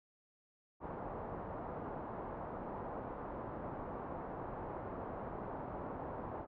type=low-pass noise; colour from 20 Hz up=white; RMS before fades=-44 dBFS; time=0.8-6.47 s; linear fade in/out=50 ms; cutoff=990 Hz; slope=24 dB/octave; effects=none